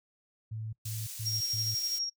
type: tone bursts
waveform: sine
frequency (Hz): 110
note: A2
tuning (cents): 0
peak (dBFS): -35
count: 4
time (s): 0.51-1.75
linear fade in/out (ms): 10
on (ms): 220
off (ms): 120
type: high-pass noise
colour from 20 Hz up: pink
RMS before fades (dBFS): -42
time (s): 0.85-1.99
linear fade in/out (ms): 5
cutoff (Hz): 5800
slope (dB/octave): 12
type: tone with tremolo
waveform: sine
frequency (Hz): 5588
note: F8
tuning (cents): 0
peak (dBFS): -29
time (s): 1.25-2.1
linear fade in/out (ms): 20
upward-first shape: square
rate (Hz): 12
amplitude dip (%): 35
effects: noise-tail reverb RT60 0.1 s tail -23 dB re dry